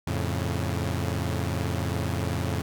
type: chord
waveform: sawtooth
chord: F augmented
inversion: none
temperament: equal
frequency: 87.31 / 110 / 138.59 Hz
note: F2 / A2 / C#3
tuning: 0 / 0 / 0 cents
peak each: -25 / -27 / -28 dBFS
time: 0.07-2.62 s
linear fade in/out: 5 ms
effects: none